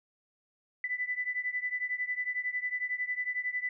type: beating tone pair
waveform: sine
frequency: 1988 / 1999 Hz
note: B6 / B6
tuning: +11 / +20 cents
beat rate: 11 Hz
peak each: -33 / -35 dBFS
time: 0.84-3.69 s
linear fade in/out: 2 ms
effects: none